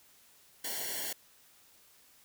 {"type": "noise with comb filter", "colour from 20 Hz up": "white", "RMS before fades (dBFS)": -37, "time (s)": [0.64, 1.13], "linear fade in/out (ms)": 5, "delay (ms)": 0.8, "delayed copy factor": -0.95, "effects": ["white hiss -62 dBFS RMS until 2.24 s"]}